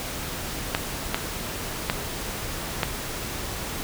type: clicks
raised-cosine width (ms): 0.3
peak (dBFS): -5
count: 4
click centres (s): 0.749 / 1.145 / 1.899 / 2.832
effects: pink hiss -32 dBFS RMS until 3.83 s